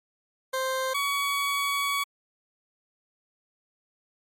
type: tone pair in turn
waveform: 20% pulse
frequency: 523.3 / 1127.9 Hz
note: C5 / C#6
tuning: 0 / +30 cents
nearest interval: octave + minor second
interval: 1330 cents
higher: second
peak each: -21 / -20 dBFS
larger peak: second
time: 0.53-0.94 / 0.94-2.04 s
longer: second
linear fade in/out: 10 ms
effects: MP3 64 kbps